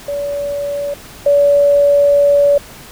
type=tone pair in turn; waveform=sine; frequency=572 / 572 Hz; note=D5 / D5; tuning=-46 / -46 cents; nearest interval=unison; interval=0 cents; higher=neither; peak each=-17 / -7 dBFS; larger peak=second; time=0.08-0.94 / 1.26-2.58 s; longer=second; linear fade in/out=5 ms; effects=pink hiss -36 dBFS RMS until 2.91 s